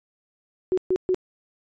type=tone bursts; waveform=sine; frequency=370 Hz; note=F#4; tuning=in tune; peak=-18 dBFS; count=3; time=0.72-1.145 s; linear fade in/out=0 ms; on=55 ms; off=130 ms; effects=resampled to 16000 Hz